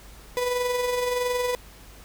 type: tone with amplitude modulation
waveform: 35% pulse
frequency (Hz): 493.9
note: B4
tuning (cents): 0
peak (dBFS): -20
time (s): 0.37-1.55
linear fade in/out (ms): 0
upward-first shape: sine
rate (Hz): 21.5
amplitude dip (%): 40
effects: added 50 Hz sine -48 dBFS peak until 2.04 s + pink hiss -49 dBFS RMS until 2.04 s